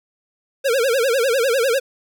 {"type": "tone with vibrato", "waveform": "square", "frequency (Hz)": 500, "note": "B4", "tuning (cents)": 21, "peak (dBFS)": -16, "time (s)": [0.64, 1.8], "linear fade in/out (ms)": 20, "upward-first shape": "sine", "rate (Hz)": 10, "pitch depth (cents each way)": 190, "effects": []}